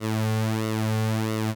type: tone with flanger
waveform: sawtooth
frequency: 109.8 Hz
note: A2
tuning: 3 cents flat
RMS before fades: -25 dBFS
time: 0-1.55 s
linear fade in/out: 50 ms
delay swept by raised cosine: 1.2 to 3.2 ms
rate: 1.5 Hz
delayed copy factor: -0.7
effects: none

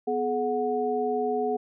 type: tone cluster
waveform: sine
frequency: 247.2 / 425.6 / 733 Hz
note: B3 / G#4 / F#5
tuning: +2 / +42 / -16 cents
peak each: -32 / -26 / -29 dBFS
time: 0.07-1.57 s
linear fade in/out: 10 ms
effects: none

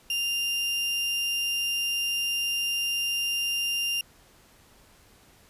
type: tone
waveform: 35% pulse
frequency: 2794 Hz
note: F7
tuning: in tune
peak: -24 dBFS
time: 0.1-4.01 s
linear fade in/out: 2 ms
effects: pink hiss -57 dBFS RMS until 5.49 s + resampled to 32000 Hz

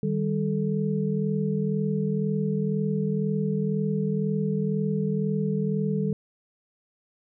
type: tone cluster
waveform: sine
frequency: 155.1 / 197.1 / 434.5 Hz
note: D#3 / G3 / A4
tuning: -5 / +10 / -22 cents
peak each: -27 / -26 / -30 dBFS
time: 0.03-6.13 s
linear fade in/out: 2 ms
effects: none

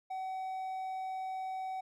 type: tone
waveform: triangle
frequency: 756 Hz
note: F#5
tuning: 37 cents sharp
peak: -34 dBFS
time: 0.1-1.81 s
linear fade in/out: 10 ms
effects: none

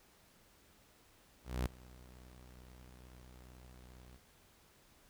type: tone with ADSR envelope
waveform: sawtooth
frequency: 62.3 Hz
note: B1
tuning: 16 cents sharp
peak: -28 dBFS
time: 1.44-4.19 s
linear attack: 220 ms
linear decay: 9 ms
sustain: -23 dB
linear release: 40 ms
effects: pink hiss -66 dBFS RMS until 5.09 s

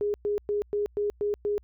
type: tone bursts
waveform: sine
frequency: 412.7 Hz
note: G#4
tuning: 11 cents flat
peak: -24 dBFS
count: 7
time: 0.01-1.58 s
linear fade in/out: 0 ms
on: 130 ms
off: 110 ms
effects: added 60 Hz sine -54 dBFS peak until 1.63 s

